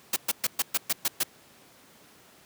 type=noise bursts; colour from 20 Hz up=white; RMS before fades=-25 dBFS; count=8; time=0.13-1.234 s; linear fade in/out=5 ms; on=33 ms; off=120 ms; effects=pink hiss -55 dBFS RMS until 2.45 s + high-pass 150 Hz 12 dB/octave